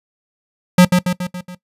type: tone with echo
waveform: square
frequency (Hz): 180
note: F#3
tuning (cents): -47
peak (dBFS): -5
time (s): 0.78-0.85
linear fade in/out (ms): 5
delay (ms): 140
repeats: 5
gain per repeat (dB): -5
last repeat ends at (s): 1.55
effects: noise-tail reverb RT60 0.1 s tail -18 dB re dry + resampled to 32000 Hz